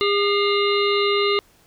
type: harmonic tone with a mistuned harmonic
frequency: 404.9 Hz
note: G#4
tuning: 44 cents flat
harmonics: 1 / 3 / 5 / 7 / 9 / 10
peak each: -19 / -24 / -26 / -27 / -29 / -29 dBFS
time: 0.01-1.39 s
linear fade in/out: 0 ms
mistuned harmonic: 5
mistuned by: +72 cents
effects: pink hiss -56 dBFS RMS until 1.66 s